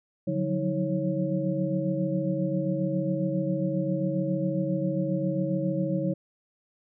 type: tone cluster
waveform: sine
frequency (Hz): 145.4 / 178.8 / 186.2 / 318.7 / 549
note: D3 / F3 / F#3 / D#4 / C#5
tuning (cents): -17 / +41 / +11 / +42 / -17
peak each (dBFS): -31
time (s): 0.27-6.14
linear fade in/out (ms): 10
effects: none